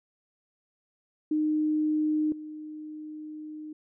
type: tone with level steps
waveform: sine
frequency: 306.6 Hz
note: D#4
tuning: 25 cents flat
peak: -23 / -37 dBFS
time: 1.31-3.73 s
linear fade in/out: 5 ms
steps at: 2.32 s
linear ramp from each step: 2 ms
effects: none